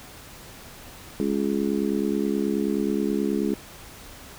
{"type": "harmonic tone", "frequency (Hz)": 69.4, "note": "C#2", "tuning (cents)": 3, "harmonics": [3, 4, 5, 6], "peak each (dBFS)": [-26, -27, -28, -29], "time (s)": [1.2, 3.54], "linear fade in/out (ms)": 0, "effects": ["pink hiss -44 dBFS RMS until 4.38 s"]}